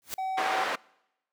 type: noise with exponential growth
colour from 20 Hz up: white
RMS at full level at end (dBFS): -31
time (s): 0.02-0.14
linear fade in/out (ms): 0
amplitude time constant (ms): 24
type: tone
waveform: triangle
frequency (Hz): 760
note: F#5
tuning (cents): +46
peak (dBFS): -27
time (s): 0.18-0.64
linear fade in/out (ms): 5
type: band-pass noise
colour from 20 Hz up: white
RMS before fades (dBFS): -30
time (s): 0.37-0.76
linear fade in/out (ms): 10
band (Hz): 470 to 1600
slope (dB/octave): 12
effects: noise-tail reverb RT60 0.9 s tail -25 dB re dry